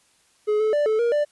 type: tone with pitch steps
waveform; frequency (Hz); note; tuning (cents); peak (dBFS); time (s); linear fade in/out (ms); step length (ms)
triangle; 422.9 / 433.2 / 588 / 435.3 / 471.9 / 590; G#4 / A4 / D5 / A4 / A#4 / D5; +31 / -27 / +2 / -19 / +21 / +8; -16; 0.47-1.25; 20; 130
effects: white hiss -61 dBFS RMS until 1.31 s + resampled to 24000 Hz